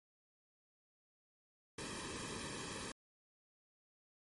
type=noise with comb filter; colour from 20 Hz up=pink; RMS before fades=-45 dBFS; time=1.78-2.92 s; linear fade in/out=5 ms; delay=1.4 ms; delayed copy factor=-0.8; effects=MP3 48 kbps